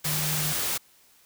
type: tone in noise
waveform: sine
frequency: 152.3 Hz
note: D#3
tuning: 37 cents flat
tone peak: -30 dBFS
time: 0.05-0.53 s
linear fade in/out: 10 ms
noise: white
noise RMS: -28 dBFS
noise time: 0.04-0.78 s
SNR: -5 dB
effects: white hiss -59 dBFS RMS until 1.25 s